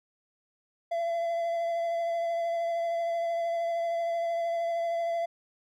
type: tone with vibrato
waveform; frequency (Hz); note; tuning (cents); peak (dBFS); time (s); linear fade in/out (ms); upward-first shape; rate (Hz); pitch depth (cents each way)
triangle; 676; E5; +43; -25; 0.91-5.26; 10; sine; 13; 16
effects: none